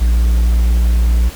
triangle tone, 58.27 Hz, A#1, in tune, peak -7 dBFS, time 0-1.3 s, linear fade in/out 20 ms, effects pink hiss -33 dBFS RMS until 1.35 s

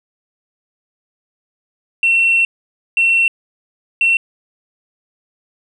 sine tone bursts at uneven times, 2712 Hz, E7, 49 cents sharp, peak -9 dBFS, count 3, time 2.03-2.45 / 2.97-3.28 / 4.01-4.17 s, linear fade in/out 2 ms, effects tanh soft clip ceiling -6 dBFS

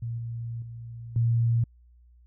sine tone with level steps, 116.54 Hz, A#2, in tune, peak -29 / -31 / -37 / -20 dBFS, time 0.02-1.64 s, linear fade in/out 5 ms, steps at 0.18 / 0.62 / 1.16 s, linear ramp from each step 2 ms, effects added 60 Hz sine -53 dBFS peak until 2.26 s

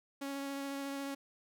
sawtooth tone with vibrato, 277.2 Hz, C#4, in tune, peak -34 dBFS, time 0.21-1.15 s, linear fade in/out 10 ms, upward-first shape triangle, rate 14 Hz, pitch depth 14 cents each way, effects none

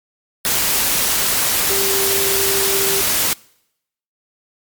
sine tone in noise, 392 Hz, G4, in tune, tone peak -21 dBFS, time 1.7-3.01 s, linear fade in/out 0 ms, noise white, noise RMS -17 dBFS, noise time 0.45-3.33 s, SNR -7 dB, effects noise-tail reverb RT60 0.8 s tail -25 dB re dry + MP3 96 kbps

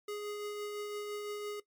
square tone with tremolo, 415.3 Hz, G#4, in tune, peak -37 dBFS, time 0.08-1.6 s, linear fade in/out 5 ms, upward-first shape triangle, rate 5.9 Hz, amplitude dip 30%, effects noise-tail reverb RT60 0.1 s tail -17 dB re dry + MP3 96 kbps

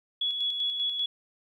sine tone with tremolo, 3377 Hz, G#7, 28 cents sharp, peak -25 dBFS, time 0.21-1.06 s, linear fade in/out 5 ms, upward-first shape square, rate 5.1 Hz, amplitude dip 40%, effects 11-bit

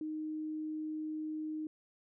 sine tone, 310 Hz, D#4, 6 cents flat, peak -36 dBFS, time 0.01-1.67 s, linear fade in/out 2 ms, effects none

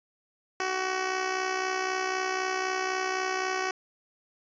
10% pulse tone with amplitude modulation, 375.5 Hz, F#4, 26 cents sharp, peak -17 dBFS, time 0.6-3.71 s, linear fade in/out 2 ms, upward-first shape sine, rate 63.9 Hz, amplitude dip 50%, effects resampled to 16000 Hz

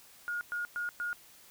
sine tone bursts, 1431 Hz, F6, 42 cents sharp, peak -32 dBFS, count 4, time 0.28-1.13 s, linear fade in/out 0 ms, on 130 ms, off 110 ms, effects white hiss -57 dBFS RMS until 1.5 s

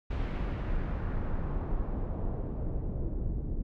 brown noise with low-pass filter sweep, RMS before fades -32 dBFS, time 0.1-3.63 s, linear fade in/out 10 ms, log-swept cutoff 3000 to 320 Hz, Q 1, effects none

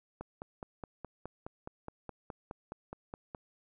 click train, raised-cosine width 1 ms, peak -27 dBFS, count 16, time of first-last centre 0.21-3.348 s, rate 4.78 Hz, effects none

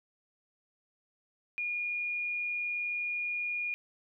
sine tone, 2433 Hz, D#7, 39 cents flat, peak -31 dBFS, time 1.58-3.74 s, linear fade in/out 0 ms, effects none

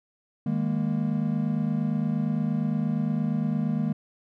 triangle chord, D# suspended fourth, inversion none, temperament equal with one note detuned, 155.56 / 204.4 / 233.1 Hz, D#3 / G#3 / A#3, 0 / -27 / 0 cents, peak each -26 dBFS, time 0.46-3.93 s, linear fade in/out 5 ms, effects none

